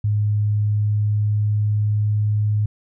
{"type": "tone with pitch glide", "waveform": "sine", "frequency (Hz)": [104.7, 105.37], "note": ["G#2", "G#2"], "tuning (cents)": [15, 26], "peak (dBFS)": -16, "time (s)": [0.04, 2.66], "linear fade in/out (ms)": 5, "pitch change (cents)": 11, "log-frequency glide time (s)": [0.4, 2.27], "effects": []}